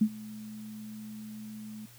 sine tone with ADSR envelope, 215.2 Hz, A3, 38 cents flat, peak -18 dBFS, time 0.01-1.86 s, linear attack 8 ms, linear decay 66 ms, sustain -22 dB, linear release 7 ms, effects added 119 Hz sine -55 dBFS peak until 1.98 s + white hiss -56 dBFS RMS until 1.98 s

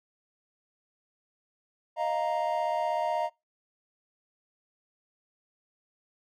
triangle chord, Eb suspended second, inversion none, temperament equal, 622.3 / 698.5 / 932.3 Hz, Eb5 / F5 / Bb5, 0 / 0 / 0 cents, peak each -29 dBFS, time 1.96-3.3 s, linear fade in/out 50 ms, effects noise-tail reverb RT60 0.2 s tail -23 dB re dry

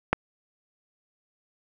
click, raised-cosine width 0.5 ms, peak -5 dBFS, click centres 0.13 s, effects none

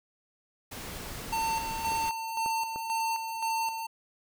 pink noise, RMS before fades -40 dBFS, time 0.71-2.1 s, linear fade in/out 10 ms
square tone with tremolo, 901 Hz, A5, 41 cents sharp, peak -28 dBFS, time 1.32-3.87 s, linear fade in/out 10 ms, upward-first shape square, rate 1.9 Hz, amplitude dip 50%
clicks, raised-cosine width 1 ms, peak -26 dBFS, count 3, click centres 1.919 / 2.461 / 2.76 s
effects none

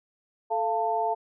sine tone cluster, 438.3 / 692 / 890 Hz, A4 / F5 / A5, -7 / -16 / +20 cents, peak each -31 / -27 / -27 dBFS, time 0.5-1.15 s, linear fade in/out 20 ms, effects none

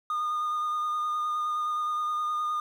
triangle tone with vibrato, 1222 Hz, D#6, 32 cents flat, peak -24 dBFS, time 0.1-2.6 s, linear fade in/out 2 ms, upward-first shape sine, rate 9.6 Hz, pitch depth 15 cents each way, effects tanh soft clip ceiling -20 dBFS + 10-bit

